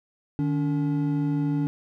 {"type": "tone pair together", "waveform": "triangle", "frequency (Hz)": [151.74, 285.2], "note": ["D#3", "C#4"], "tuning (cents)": [-43, 49], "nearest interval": "major seventh", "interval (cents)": 1092, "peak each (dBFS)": -23, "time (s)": [0.39, 1.67], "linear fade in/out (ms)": 0, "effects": []}